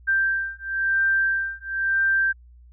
sine beating tone pair, 1574 / 1574.98 Hz, G6 / G6, +7 / +8 cents, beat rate 0.98 Hz, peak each -23 dBFS, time 0.07-2.33 s, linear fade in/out 20 ms, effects added 60 Hz sine -46 dBFS peak until 2.72 s

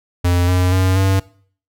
square tone with pitch steps, 88.3 / 90.83 / 93.44 / 96.13 Hz, F2 / F#2 / F#2 / G2, +20 / -32 / +18 / -33 cents, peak -13 dBFS, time 0.24-1.2 s, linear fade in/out 10 ms, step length 240 ms, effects noise-tail reverb RT60 0.5 s tail -21 dB re dry

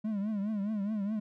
triangle tone with vibrato, 207.7 Hz, G#3, in tune, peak -28 dBFS, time 0.04-1.2 s, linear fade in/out 10 ms, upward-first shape triangle, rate 4.8 Hz, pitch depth 130 cents each way, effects none

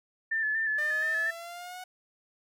sine tone with vibrato, 1757 Hz, A6, 3 cents flat, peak -26 dBFS, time 0.31-1.31 s, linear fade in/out 10 ms, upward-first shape square, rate 4.2 Hz, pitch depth 32 cents each way
sawtooth exponential sweep, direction up, 599 to 740 Hz, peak -36 dBFS, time 0.78-1.84 s, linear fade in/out 5 ms
effects none

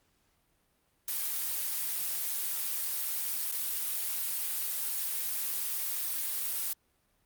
blue noise with dropouts, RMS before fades -33 dBFS, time 1.08-6.73 s, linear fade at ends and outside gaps 2 ms, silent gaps 3.514-3.522 s, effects pink hiss -72 dBFS RMS until 7.25 s + Opus 48 kbps

